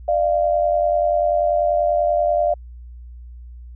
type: tone pair together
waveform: sine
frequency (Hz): 599 / 689.3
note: D5 / F5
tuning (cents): +34 / -23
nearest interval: major second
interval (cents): 243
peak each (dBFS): -18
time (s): 0.08-2.54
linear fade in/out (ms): 5
effects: added 60 Hz sine -35 dBFS peak until 3.75 s